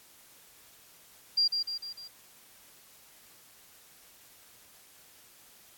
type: tone with echo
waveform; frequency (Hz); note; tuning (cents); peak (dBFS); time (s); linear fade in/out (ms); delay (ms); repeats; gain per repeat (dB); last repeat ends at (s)
sine; 4768; D8; +25; -22; 1.37-1.48; 10; 150; 4; -5; 2.08
effects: white hiss -57 dBFS RMS until 5.77 s + AAC 64 kbps